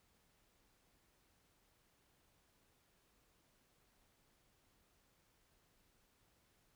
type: silence
effects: pink hiss -75 dBFS RMS until 6.75 s